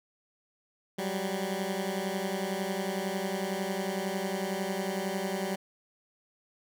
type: beating tone pair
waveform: 15% pulse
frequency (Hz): 186.9 / 197.9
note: F#3 / G3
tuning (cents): +18 / +17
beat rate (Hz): 11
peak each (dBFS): -27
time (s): 0.98-5.56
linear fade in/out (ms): 10
effects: none